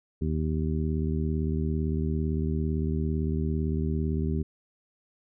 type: harmonic tone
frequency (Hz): 77.78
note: D#2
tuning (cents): 0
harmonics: 1 / 2 / 3 / 4 / 5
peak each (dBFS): -28 / -30 / -32 / -38 / -36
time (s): 0.21-4.43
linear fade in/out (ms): 10
effects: none